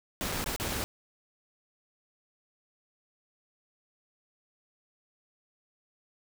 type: noise with dropouts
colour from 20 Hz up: pink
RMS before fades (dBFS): -33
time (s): 0.21-0.84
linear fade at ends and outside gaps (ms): 0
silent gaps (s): 0.318-0.322 / 0.442-0.461 / 0.562-0.599 / 0.684-0.687
effects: none